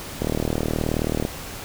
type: click train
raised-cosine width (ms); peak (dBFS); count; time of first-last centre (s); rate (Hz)
2; -9; 41; 0.22-1.251; 38.8
effects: pink hiss -35 dBFS RMS until 1.64 s